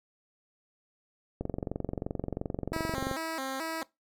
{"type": "click train", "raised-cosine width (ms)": 2, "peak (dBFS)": -19, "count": 40, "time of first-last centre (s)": [1.41, 3.113], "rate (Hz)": 22.9}
{"type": "tone with vibrato", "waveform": "10% pulse", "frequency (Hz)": 293.7, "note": "D4", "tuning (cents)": 0, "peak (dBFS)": -25, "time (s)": [2.73, 3.83], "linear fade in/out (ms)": 2, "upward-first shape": "square", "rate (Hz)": 2.3, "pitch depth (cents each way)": 170}
{"effects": ["noise-tail reverb RT60 0.2 s tail -21 dB re dry"]}